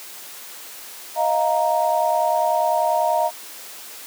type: chord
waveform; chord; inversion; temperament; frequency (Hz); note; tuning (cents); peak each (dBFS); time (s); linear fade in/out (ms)
sine; Eb suspended second; none; equal with one note detuned; 628.4 / 698.5 / 932.3; Eb5 / F5 / Bb5; +17 / 0 / 0; -21; 1.15-3.31; 50
effects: white hiss -38 dBFS RMS until 4.06 s + high-pass 300 Hz 12 dB/octave